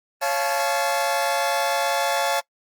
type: chord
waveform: sawtooth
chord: Db augmented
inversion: none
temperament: just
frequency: 554.4 / 693 / 866.2 Hz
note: Db5 / F5 / A5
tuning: 0 / -14 / -27 cents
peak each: -21 dBFS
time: 0.21-2.41 s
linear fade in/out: 20 ms
effects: noise-tail reverb RT60 0.1 s tail -24 dB re dry + Opus 24 kbps